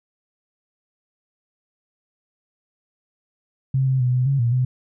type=tone with pitch steps; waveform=sine; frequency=133.1 / 131.6 / 124.8 / 126.4 / 137.9 / 118.3 / 127.1 Hz; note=C3 / C3 / B2 / B2 / C#3 / A#2 / C3; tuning=+30 / +10 / +19 / +41 / -9 / +26 / -50 cents; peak=-16 dBFS; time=3.74-4.65 s; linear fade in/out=5 ms; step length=130 ms; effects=none